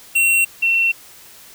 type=tone pair in turn; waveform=square / sine; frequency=2729 / 2712 Hz; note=F7 / E7; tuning=-41 / +49 cents; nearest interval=unison; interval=10 cents; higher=first; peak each=-13 dBFS; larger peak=neither; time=0.15-0.45 / 0.62-0.92 s; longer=neither; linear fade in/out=10 ms; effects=white hiss -43 dBFS RMS until 1.54 s